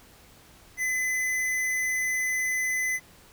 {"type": "tone with hard clipping", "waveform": "sine", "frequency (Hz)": 2021, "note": "B6", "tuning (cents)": 39, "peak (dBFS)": -26, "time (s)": [0.77, 3], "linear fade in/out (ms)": 50, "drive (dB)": 18, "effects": ["pink hiss -54 dBFS RMS until 3.32 s"]}